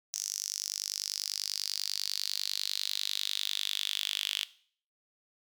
sawtooth tone with high-pass filter sweep, 50.1 Hz, G1, 38 cents sharp, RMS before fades -35 dBFS, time 0.13-4.45 s, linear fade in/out 5 ms, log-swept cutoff 6000 to 3200 Hz, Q 5.5, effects noise-tail reverb RT60 0.5 s tail -17 dB re dry

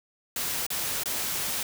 white noise with dropouts, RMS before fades -30 dBFS, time 0.36-1.63 s, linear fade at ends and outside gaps 2 ms, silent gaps 0.666-0.703 / 1.035-1.057 s, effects none

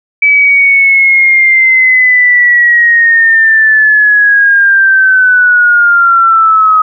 sine linear sweep, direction down, 2300 to 1261 Hz, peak -3 dBFS, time 0.22-6.82 s, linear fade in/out 5 ms, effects none

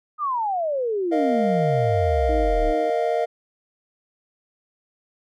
sine exponential sweep, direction down, 1255 to 32.7 Hz, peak -21 dBFS, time 0.18-2.74 s, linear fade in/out 50 ms
triangle chord, Bb suspended fourth, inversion none, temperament equal, 466.2 / 622.3 / 698.5 Hz, Bb4 / Eb5 / F5, 0 / 0 / 0 cents, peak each -22 dBFS, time 1.11-3.26 s, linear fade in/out 20 ms
sine tone with tremolo, 311.1 Hz, D#4, in tune, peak -26 dBFS, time 2.29-2.9 s, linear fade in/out 2 ms, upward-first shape sine, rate 2.8 Hz, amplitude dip 65%
effects none

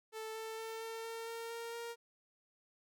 sawtooth tone with pitch steps, 440 / 443.8 / 447.7 / 451.6 / 455.5 / 459.5 / 463.5 / 467.5 Hz, A4 / A4 / A4 / A4 / A#4 / A#4 / A#4 / A#4, 0 / +15 / +30 / +45 / -40 / -25 / -10 / +5 cents, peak -38 dBFS, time 0.12-1.96 s, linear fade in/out 50 ms, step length 230 ms, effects none

